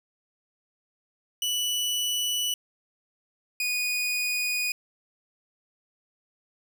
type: tone pair in turn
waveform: sawtooth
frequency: 2960 / 2470 Hz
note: F#7 / D#7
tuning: 0 / -13 cents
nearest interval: minor third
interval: 313 cents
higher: first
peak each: -22 dBFS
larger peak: neither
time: 1.42-2.54 / 3.6-4.72 s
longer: neither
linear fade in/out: 2 ms
effects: none